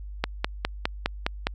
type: click train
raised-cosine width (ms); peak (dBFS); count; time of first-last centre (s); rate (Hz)
0.3; -7; 7; 0.24-1.47; 4.88
effects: added 50 Hz sine -35 dBFS peak until 1.54 s